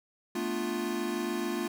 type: chord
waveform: square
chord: B half-diminished seventh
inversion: third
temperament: equal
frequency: 220 / 246.9 / 293.7 / 349.2 Hz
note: A3 / B3 / D4 / F4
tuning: 0 / 0 / 0 / 0 cents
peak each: -37 / -38 / -39 / -34 dBFS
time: 0.35-1.68 s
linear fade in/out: 5 ms
effects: none